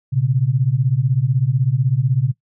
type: beating tone pair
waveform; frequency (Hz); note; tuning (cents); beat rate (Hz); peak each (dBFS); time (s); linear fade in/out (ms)
sine; 120.4 / 136.4; B2 / C#3; -44 / -28; 16; -18 / -16; 0.12-2.32; 20
effects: noise-tail reverb RT60 0.1 s tail -18 dB re dry